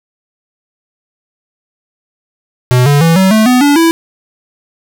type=tone with pitch steps; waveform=square; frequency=125.2 / 143.82 / 165.2 / 189.77 / 218 / 250.4 / 287.6 / 330.4 Hz; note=B2 / D3 / E3 / F#3 / A3 / B3 / D4 / E4; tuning=+24 / -36 / +4 / +44 / -16 / +24 / -36 / +4 cents; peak=-6 dBFS; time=2.71-3.91 s; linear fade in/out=0 ms; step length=150 ms; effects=none